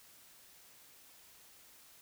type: silence
effects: white hiss -60 dBFS RMS until 2.01 s